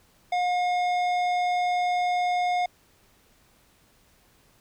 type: tone with tanh clipping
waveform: sine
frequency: 717 Hz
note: F5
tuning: 45 cents sharp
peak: -24 dBFS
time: 0.32-2.66 s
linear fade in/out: 5 ms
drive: 13 dB
effects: pink hiss -61 dBFS RMS until 4.6 s